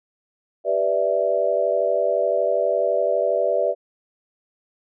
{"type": "chord", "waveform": "sine", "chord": "E minor seventh", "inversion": "first", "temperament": "equal", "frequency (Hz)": [392, 493.9, 587.3, 659.3], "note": ["G4", "B4", "D5", "E5"], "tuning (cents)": [0, 0, 0, 0], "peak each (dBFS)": [-27, -24, -21, -23], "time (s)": [0.64, 3.75], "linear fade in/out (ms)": 50, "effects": []}